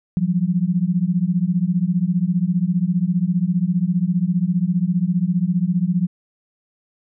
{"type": "beating tone pair", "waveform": "sine", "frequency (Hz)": [170.6, 185.6], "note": ["F3", "F#3"], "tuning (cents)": [-40, 6], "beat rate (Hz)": 15, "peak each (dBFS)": -19, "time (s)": [0.17, 6.07], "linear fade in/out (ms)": 0, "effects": []}